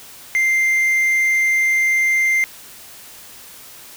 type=tone; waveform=triangle; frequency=2093 Hz; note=C7; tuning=in tune; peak=-12 dBFS; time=0.35-2.44 s; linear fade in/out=0 ms; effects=white hiss -40 dBFS RMS until 3.96 s